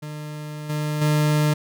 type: tone with level steps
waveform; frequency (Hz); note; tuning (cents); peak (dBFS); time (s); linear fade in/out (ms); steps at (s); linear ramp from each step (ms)
40% pulse; 150.7; D3; +45; -30 / -22 / -16; 0.02-1.54; 10; 0.69 / 1.01; 10
effects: none